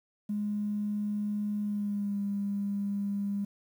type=tone with pitch glide; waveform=triangle; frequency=207.7 to 201.2 Hz; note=G#3 to G3; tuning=0 to +45 cents; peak=-25 dBFS; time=0.29-3.45 s; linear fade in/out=10 ms; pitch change=-55 cents; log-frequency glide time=1.61-2.2 s; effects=tanh soft clip ceiling -27 dBFS + 10-bit